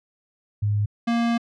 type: tone pair in turn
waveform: sine / square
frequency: 103.83 / 233.8 Hz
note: G#2 / A#3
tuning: 0 / +5 cents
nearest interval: octave + major second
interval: 1405 cents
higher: second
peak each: -19 / -20 dBFS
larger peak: first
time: 0.62-0.86 / 1.07-1.38 s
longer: second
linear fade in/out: 10 ms
effects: low-pass 4000 Hz 12 dB/octave